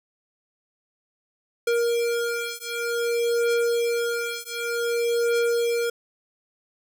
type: beating tone pair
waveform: square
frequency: 470 / 470.54 Hz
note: A#4 / A#4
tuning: +14 / +16 cents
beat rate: 0.54 Hz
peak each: -26 dBFS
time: 1.67-5.9 s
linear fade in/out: 5 ms
effects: none